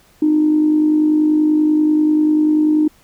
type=tone with amplitude modulation; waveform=sine; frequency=305.8 Hz; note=D#4; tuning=30 cents flat; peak=-8 dBFS; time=0.22-2.88 s; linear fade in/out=5 ms; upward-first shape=sine; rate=50.3 Hz; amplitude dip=45%; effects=tanh soft clip ceiling -4 dBFS + pink hiss -52 dBFS RMS until 3.03 s